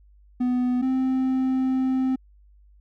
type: tone pair in turn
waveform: triangle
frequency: 249 / 260.8 Hz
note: B3 / C4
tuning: +14 / -5 cents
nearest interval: minor second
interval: 81 cents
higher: second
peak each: -18 dBFS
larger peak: neither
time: 0.4-0.82 / 0.82-2.16 s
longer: second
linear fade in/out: 10 ms
effects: added 50 Hz sine -51 dBFS peak until 2.8 s